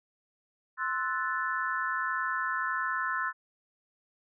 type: chord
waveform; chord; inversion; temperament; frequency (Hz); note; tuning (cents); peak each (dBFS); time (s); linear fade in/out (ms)
sine; F# half-diminished seventh; second; equal with one note detuned; 1046.5 / 1318.5 / 1480 / 1749.9; C6 / E6 / F#6 / A6; 0 / 0 / 0 / -10; -34; 0.77-3.33; 50
effects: none